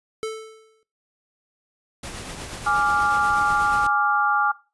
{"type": "tone with exponential decay", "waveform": "square", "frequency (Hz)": 440, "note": "A4", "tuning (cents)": 0, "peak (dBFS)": -24, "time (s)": [0.23, 0.83], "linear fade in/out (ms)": 0, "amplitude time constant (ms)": 130}
{"type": "noise with tremolo", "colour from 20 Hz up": "pink", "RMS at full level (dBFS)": -33, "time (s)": [2.03, 3.87], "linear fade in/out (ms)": 5, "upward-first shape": "triangle", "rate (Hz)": 8.3, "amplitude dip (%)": 40}
{"type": "chord", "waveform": "sine", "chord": "D diminished", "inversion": "second", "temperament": "equal", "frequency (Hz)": [830.6, 1174.7, 1396.9], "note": ["Ab5", "D6", "F6"], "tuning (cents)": [0, 0, 0], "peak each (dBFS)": -22, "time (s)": [2.66, 4.52], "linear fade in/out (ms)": 10}
{"effects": ["noise-tail reverb RT60 0.3 s tail -19 dB re dry", "resampled to 24000 Hz"]}